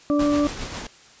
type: harmonic tone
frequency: 292.1 Hz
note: D4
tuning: 9 cents flat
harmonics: 1 / 2 / 4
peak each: -18 / -24 / -30 dBFS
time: 0.1-0.47 s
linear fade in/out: 0 ms
type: noise with tremolo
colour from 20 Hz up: pink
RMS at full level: -30 dBFS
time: 0.19-0.87 s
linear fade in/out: 5 ms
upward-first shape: triangle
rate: 7.4 Hz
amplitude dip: 50%
effects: white hiss -50 dBFS RMS until 1.2 s + resampled to 16000 Hz